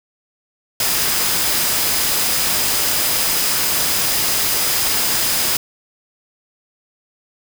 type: tone in noise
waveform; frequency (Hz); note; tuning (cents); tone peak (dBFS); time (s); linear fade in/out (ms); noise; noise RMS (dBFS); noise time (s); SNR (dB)
sine; 4988; D#8; +3; -27; 0.8-5.57; 2; white; -18; 0.8-5.57; -12
effects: none